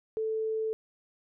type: tone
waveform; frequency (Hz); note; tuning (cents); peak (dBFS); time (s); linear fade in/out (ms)
sine; 440; A4; 0; -28; 0.17-0.73; 0
effects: none